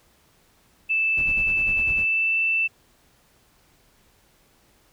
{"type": "tone with pitch glide", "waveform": "sine", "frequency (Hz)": [2637, 2658], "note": ["E7", "E7"], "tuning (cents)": [0, 14], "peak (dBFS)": -19, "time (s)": [0.89, 2.68], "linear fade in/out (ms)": 20, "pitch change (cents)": 14, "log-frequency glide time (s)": [1.95, 2.38]}
{"type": "noise with tremolo", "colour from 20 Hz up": "brown", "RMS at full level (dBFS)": -33, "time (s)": [1.17, 2.05], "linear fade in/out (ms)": 2, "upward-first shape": "sine", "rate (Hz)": 10, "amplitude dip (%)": 75}
{"effects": ["pink hiss -60 dBFS RMS until 4.92 s"]}